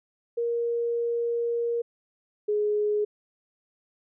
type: tone pair in turn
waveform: sine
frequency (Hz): 470 / 418.7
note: A#4 / G#4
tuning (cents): +14 / +14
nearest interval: major second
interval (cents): 200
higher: first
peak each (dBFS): -24 / -22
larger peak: second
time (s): 0.37-1.82 / 2.48-3.05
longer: first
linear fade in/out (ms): 10
effects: none

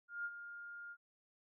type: tone with ADSR envelope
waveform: sine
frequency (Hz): 1411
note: F6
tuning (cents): +17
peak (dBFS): -37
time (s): 0.08-0.97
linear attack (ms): 170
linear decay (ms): 46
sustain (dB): -10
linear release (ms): 57
effects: none

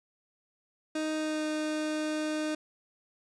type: tone with pitch glide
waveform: 30% pulse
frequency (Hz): 311.1 to 307.5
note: D#4 to D#4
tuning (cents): 0 to -20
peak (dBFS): -27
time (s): 0.95-2.55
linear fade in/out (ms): 5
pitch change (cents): -20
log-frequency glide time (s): 1.14-1.45
effects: resampled to 22050 Hz

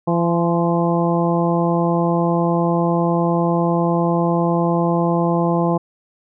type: harmonic tone with a mistuned harmonic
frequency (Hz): 170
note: F3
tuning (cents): -46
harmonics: 1 / 2 / 3 / 4 / 5 / 6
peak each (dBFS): -18 / -21 / -23 / -24 / -25 / -26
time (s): 0.07-5.78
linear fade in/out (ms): 10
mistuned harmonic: 6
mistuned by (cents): +36
effects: none

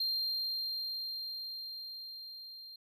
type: tone with level ramp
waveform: triangle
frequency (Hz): 4186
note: C8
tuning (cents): 0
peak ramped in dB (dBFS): -29 to -46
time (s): 0-2.76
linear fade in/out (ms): 5
effects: none

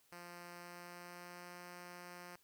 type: tone with pitch glide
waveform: 5% pulse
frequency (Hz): 174.61 to 176.84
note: F3 to F3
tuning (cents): 0 to +22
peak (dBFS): -39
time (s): 0.12-2.36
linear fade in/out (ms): 2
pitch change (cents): +22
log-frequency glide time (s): 0.54-1.57
effects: white hiss -72 dBFS RMS until 2.43 s

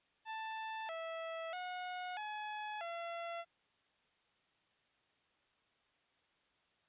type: tone with pitch steps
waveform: sawtooth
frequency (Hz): 883 / 655 / 727 / 847 / 679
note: A5 / E5 / F#5 / G#5 / F5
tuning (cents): +6 / -11 / -31 / +34 / -49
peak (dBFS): -37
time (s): 0.25-3.45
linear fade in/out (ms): 50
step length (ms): 640
effects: white hiss -75 dBFS RMS until 6.88 s + resampled to 8000 Hz

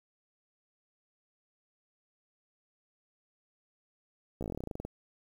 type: slowing click train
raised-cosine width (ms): 2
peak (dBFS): -24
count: 16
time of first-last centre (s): 4.41-4.85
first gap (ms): 15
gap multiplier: 1.09
effects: 9-bit

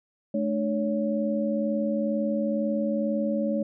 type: tone cluster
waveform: sine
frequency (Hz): 215.8 / 297.9 / 561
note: A3 / D4 / C#5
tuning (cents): -33 / +25 / +21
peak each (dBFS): -26 / -31 / -28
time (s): 0.34-3.63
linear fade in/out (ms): 5
effects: none

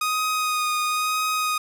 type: tone with vibrato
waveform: sawtooth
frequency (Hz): 1244.5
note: D#6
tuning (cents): 0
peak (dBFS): -18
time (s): 0.01-1.58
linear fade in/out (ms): 5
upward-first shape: sine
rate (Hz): 1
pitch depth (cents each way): 17
effects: none

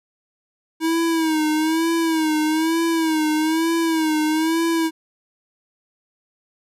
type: tone with vibrato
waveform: square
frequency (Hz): 319.7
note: D#4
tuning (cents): +47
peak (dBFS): -18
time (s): 0.8-4.91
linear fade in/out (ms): 50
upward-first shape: sine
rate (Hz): 1.1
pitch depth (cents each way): 70
effects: resampled to 32000 Hz

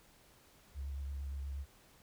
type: tone with vibrato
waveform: sine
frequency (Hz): 69.3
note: C#2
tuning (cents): 0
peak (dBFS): -38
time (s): 0.74-1.66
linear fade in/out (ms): 50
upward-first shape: sine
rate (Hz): 8.6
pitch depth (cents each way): 29
effects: pink hiss -64 dBFS RMS until 2.02 s

